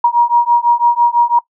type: beating tone pair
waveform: sine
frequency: 948 / 954 Hz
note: A#5 / A#5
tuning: +29 / +40 cents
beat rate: 6 Hz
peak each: -11 dBFS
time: 0.04-1.39 s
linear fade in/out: 5 ms
effects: noise-tail reverb RT60 0.1 s tail -21 dB re dry